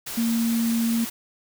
sine tone in noise, 230.3 Hz, A#3, 21 cents flat, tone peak -20 dBFS, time 0.17-1.05 s, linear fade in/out 10 ms, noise white, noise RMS -33 dBFS, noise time 0.06-1.1 s, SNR +10 dB, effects none

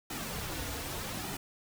pink noise with flanger, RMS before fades -38 dBFS, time 0.1-1.37 s, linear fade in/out 5 ms, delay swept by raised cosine 1.8 to 5.3 ms, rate 0.83 Hz, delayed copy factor -0.6, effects none

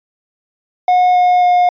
triangle tone with pitch steps, 725 / 720.4 / 715.8 Hz, F#5 / F#5 / F5, -35 / -46 / +42 cents, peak -6 dBFS, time 0.88-1.69 s, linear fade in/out 2 ms, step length 270 ms, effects resampled to 11025 Hz

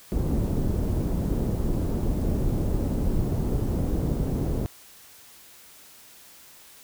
pink low-pass noise, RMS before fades -25 dBFS, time 0.12-4.66 s, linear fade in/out 0 ms, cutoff 340 Hz, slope 12 dB/octave, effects white hiss -50 dBFS RMS until 6.83 s

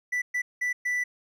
triangle tone bursts at uneven times, 1975.5 Hz, B6, in tune, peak -23 dBFS, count 4, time 0.12-0.22 / 0.34-0.42 / 0.61-0.73 / 0.85-1.04 s, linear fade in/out 10 ms, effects none

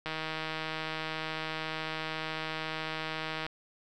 click train, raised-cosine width 0.3 ms, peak -19 dBFS, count 539, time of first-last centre 0.06-3.465 s, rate 158 Hz, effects none

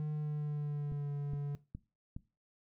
triangle tone with pitch glide, 151.6 to 143.59 Hz, D#3 to D3, -45 to -39 cents, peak -32 dBFS, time 0-1.55 s, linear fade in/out 0 ms, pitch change -94 cents, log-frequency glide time 0.1-1.11 s
click train, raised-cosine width 5 ms, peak -30 dBFS, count 4, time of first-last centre 0.92-2.165 s, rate 2.41 Hz
effects noise-tail reverb RT60 0.3 s tail -19 dB re dry

